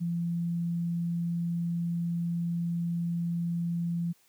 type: tone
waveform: sine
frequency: 170.5 Hz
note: F3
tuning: 41 cents flat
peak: -27 dBFS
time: 0-4.13 s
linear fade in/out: 20 ms
effects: white hiss -65 dBFS RMS until 4.28 s + high-pass 100 Hz 12 dB/octave